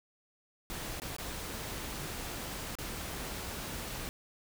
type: noise with dropouts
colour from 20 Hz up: pink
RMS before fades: -40 dBFS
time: 0.7-4.09 s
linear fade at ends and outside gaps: 0 ms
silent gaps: 0.999-1.019 / 1.165-1.184 / 2.753-2.786 s
effects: none